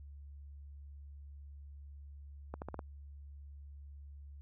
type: accelerating click train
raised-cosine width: 1 ms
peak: -27 dBFS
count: 5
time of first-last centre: 2.54-2.792 s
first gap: 79 ms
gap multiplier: 0.85
effects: added 71 Hz sine -48 dBFS peak until 4.41 s